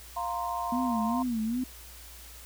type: chord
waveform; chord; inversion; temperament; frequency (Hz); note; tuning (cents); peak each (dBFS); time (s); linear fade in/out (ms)
sine; F suspended fourth; none; equal; 698.5 / 932.3 / 1046.5; F5 / Bb5 / C6; 0 / 0 / 0; -34; 0.16-1.23; 10
type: tone with vibrato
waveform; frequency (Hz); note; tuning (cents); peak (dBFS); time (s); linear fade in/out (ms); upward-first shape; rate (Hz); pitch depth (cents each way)
sine; 235.9; A#3; +21; -27; 0.72-1.64; 5; sine; 2.5; 140
effects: added 60 Hz sine -49 dBFS peak until 2.45 s + white hiss -49 dBFS RMS until 2.45 s